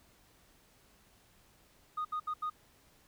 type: tone bursts at uneven times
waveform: sine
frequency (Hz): 1236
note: D#6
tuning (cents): -12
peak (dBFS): -31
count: 4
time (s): 1.97-2.05 / 2.12-2.2 / 2.27-2.34 / 2.42-2.5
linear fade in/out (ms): 10
effects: tanh soft clip ceiling -30 dBFS + pink hiss -65 dBFS RMS until 3.07 s